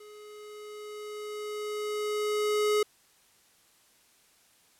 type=tone with level ramp; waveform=square; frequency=420.9 Hz; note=G#4; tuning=23 cents sharp; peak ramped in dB=-48 to -23 dBFS; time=0-2.83 s; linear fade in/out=5 ms; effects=white hiss -63 dBFS RMS until 4.79 s + low-pass 12000 Hz 12 dB/octave